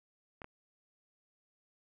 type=clicks; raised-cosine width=0.5 ms; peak=-30 dBFS; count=2; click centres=0.418 / 0.444 s; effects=none